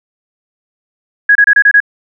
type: tone bursts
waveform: sine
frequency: 1661.2 Hz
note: G#6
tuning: in tune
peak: -3 dBFS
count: 6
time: 1.29-1.803 s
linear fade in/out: 5 ms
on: 63 ms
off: 27 ms
effects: none